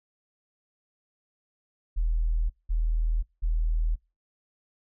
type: tone bursts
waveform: sine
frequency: 40.08 Hz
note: E1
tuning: 48 cents flat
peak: -22 dBFS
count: 3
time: 1.96-3.96 s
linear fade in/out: 20 ms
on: 540 ms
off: 190 ms
effects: noise-tail reverb RT60 0.3 s tail -26 dB re dry